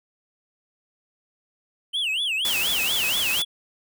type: tone with vibrato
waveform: triangle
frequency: 2959 Hz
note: F#7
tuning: 1 cent flat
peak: -21 dBFS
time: 1.93-3.45 s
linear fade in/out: 20 ms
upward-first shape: sine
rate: 4.2 Hz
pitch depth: 270 cents each way
type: noise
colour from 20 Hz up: white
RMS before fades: -28 dBFS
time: 2.45-3.42 s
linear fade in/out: 0 ms
effects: none